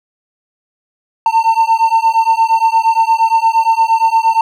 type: beating tone pair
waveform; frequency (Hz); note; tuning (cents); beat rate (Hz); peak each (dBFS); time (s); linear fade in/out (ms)
triangle; 898 / 906.6; A5 / A#5; +35 / -48; 8.6; -10; 1.26-4.41; 2
effects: none